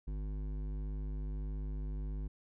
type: tone with hard clipping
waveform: triangle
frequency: 50.8 Hz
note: G#1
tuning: 38 cents flat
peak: -38 dBFS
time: 0.07-2.28 s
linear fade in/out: 10 ms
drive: 16 dB
effects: none